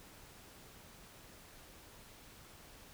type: silence
effects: pink hiss -57 dBFS RMS until 2.93 s